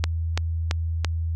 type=click train; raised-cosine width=0.2 ms; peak=-7 dBFS; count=4; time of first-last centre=0.04-1.047 s; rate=2.98 Hz; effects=added 82 Hz sine -23 dBFS peak until 1.35 s

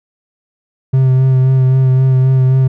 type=tone with vibrato; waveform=triangle; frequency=130.81 Hz; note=C3; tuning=in tune; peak=-5 dBFS; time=0.93-2.68 s; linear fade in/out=10 ms; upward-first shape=sine; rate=3.8 Hz; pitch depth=21 cents each way; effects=none

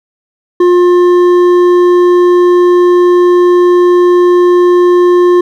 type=tone with hard clipping; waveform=sine; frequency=355.1 Hz; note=F4; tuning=29 cents sharp; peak=-5 dBFS; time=0.6-5.41 s; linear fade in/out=5 ms; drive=7 dB; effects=none

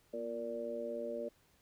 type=harmonic tone with a mistuned harmonic; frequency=116.54 Hz; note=A#2; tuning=in tune; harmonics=2 / 3 / 4 / 5; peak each=-46 / -47 / -42 / -40 dBFS; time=0.13-1.29 s; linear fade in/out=10 ms; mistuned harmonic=2; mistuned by=+42 cents; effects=pink hiss -70 dBFS RMS until 1.61 s

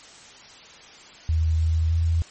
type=tone with pitch steps; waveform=sine; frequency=80.2 / 80.8 / 82.7 Hz; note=E2 / E2 / E2; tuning=-47 / -34 / +6 cents; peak=-18 dBFS; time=1.29-2.22 s; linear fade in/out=0 ms; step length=310 ms; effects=white hiss -46 dBFS RMS until 2.3 s + MP3 32 kbps

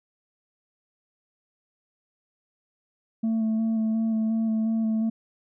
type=tone with vibrato; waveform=sine; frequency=222.3 Hz; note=A3; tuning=18 cents sharp; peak=-19 dBFS; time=3.23-5.1 s; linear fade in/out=10 ms; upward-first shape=square; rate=2.8 Hz; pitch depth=15 cents each way; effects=tanh soft clip ceiling -21 dBFS

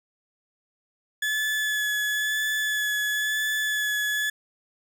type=tone with vibrato; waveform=35% pulse; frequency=1716 Hz; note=A6; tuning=44 cents flat; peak=-22 dBFS; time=1.22-4.3 s; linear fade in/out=5 ms; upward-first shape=sine; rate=0.99 Hz; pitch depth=16 cents each way; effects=none

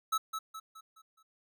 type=tone with echo; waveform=square; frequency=1300 Hz; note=E6; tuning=24 cents flat; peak=-28 dBFS; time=0.12-0.18 s; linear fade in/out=10 ms; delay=210 ms; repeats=5; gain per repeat=-7 dB; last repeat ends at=1.23 s; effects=none

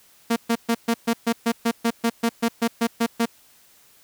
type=tone bursts; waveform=sawtooth; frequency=231.6 Hz; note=A#3; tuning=11 cents flat; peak=-14 dBFS; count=16; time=0.3-3.258 s; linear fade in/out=10 ms; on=63 ms; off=130 ms; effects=white hiss -55 dBFS RMS until 4.03 s

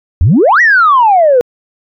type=exponential two-way sweep; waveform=sine; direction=up then down; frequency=71.9 to 1975.5 to 472.9 Hz; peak=-3 dBFS; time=0.21-1.41 s; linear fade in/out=0 ms; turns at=0.61 s; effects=tanh soft clip ceiling 0 dBFS

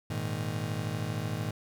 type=chord; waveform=35% pulse; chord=Ab suspended second; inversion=none; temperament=just; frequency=103.83 / 116.8 / 155.74 Hz; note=Ab2 / Bb2 / Eb3; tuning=0 / +4 / +2 cents; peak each=-34 dBFS; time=0.1-1.51 s; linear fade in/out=5 ms; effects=none

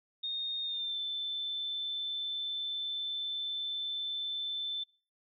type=tone with pitch glide; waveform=sine; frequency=3688 to 3532 Hz; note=A#7 to A7; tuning=-19 to +6 cents; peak=-33 dBFS; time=0.23-4.84 s; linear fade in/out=10 ms; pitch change=-75 cents; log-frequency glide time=0.62-0.99 s; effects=noise-tail reverb RT60 0.5 s tail -25 dB re dry

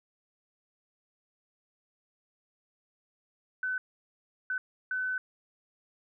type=tone bursts at uneven times; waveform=sine; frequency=1511 Hz; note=F#6; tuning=36 cents sharp; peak=-29 dBFS; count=3; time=3.63-3.78 / 4.5-4.58 / 4.91-5.18 s; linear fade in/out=2 ms; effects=none

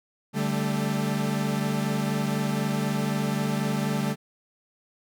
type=chord; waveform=40% pulse; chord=D suspended fourth; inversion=none; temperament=equal with one note detuned; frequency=145.15 / 196 / 220 Hz; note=D3 / G3 / A3; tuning=-20 / 0 / 0 cents; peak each=-28 dBFS; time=0.33-4.16 s; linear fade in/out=50 ms; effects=none

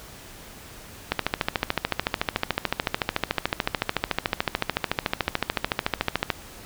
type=click train; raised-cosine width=0.3 ms; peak=-5 dBFS; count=72; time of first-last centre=1.12-6.302 s; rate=13.7 Hz; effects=pink hiss -44 dBFS RMS until 6.65 s

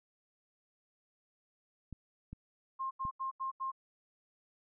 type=clicks; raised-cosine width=5 ms; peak=-32 dBFS; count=3; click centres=1.927 / 2.33 / 3.052 s
type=tone bursts; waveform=sine; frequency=1063 Hz; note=C6; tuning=27 cents sharp; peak=-34 dBFS; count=5; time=2.79-3.718 s; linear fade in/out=20 ms; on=120 ms; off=82 ms
effects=none

